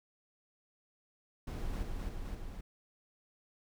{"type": "noise with echo", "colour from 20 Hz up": "brown", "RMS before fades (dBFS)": -38, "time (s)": [1.47, 1.83], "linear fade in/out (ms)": 5, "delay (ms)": 260, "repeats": 3, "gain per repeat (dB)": -2, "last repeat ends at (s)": 2.61, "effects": []}